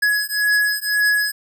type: beating tone pair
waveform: square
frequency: 1680 / 1681.9 Hz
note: G#6 / G#6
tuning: +19 / +21 cents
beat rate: 1.9 Hz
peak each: -20 dBFS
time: 0.02-1.32 s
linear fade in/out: 10 ms
effects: none